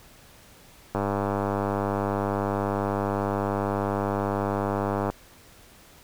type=click train; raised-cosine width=1 ms; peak=-12 dBFS; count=416; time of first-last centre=0.95-5.1 s; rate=100 Hz; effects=pink hiss -52 dBFS RMS until 6.03 s